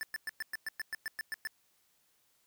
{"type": "tone bursts", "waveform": "square", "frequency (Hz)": 1760, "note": "A6", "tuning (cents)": 0, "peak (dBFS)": -35, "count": 12, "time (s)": [0.01, 1.472], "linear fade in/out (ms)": 0, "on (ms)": 21, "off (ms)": 110, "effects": ["white hiss -72 dBFS RMS until 2.46 s"]}